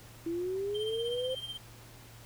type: linear sweep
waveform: sine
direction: up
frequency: 328.6 to 523.3 Hz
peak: -31 dBFS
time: 0.26-1.35 s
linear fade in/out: 5 ms
type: tone with tremolo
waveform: triangle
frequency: 3152 Hz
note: G7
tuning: 9 cents sharp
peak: -34 dBFS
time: 0.74-1.58 s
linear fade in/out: 20 ms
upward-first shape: sine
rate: 16 Hz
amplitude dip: 70%
effects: added 115 Hz sine -53 dBFS peak until 2.25 s + pink hiss -54 dBFS RMS until 2.25 s

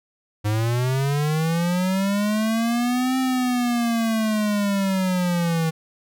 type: linear two-way sweep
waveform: square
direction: up then down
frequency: 103.1 to 261.6 to 159.7 Hz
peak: -20 dBFS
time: 0.44-5.71 s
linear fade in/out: 20 ms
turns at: 3.18 s
effects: none

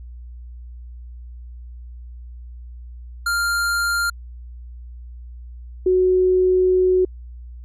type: tone pair in turn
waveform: square / sine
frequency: 1396.9 / 369.1 Hz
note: F6 / F#4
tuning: 0 / -4 cents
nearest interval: octave + major seventh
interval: 2304 cents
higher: first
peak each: -19 / -13 dBFS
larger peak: second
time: 3.26-4.1 / 5.86-7.05 s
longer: second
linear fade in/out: 5 ms
effects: added 60 Hz sine -34 dBFS peak until 7.64 s + resampled to 32000 Hz

